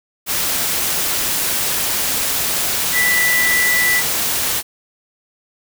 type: tone in noise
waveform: sine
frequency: 1975.5 Hz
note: B6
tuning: in tune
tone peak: -14 dBFS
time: 2.92-4.03 s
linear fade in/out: 50 ms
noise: white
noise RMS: -19 dBFS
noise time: 0.26-4.63 s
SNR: +2 dB
effects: none